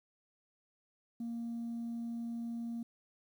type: tone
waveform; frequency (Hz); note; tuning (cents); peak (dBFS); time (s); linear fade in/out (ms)
sine; 233.1; A#3; 0; -35; 1.2-2.83; 5
effects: tanh soft clip ceiling -35 dBFS + 11-bit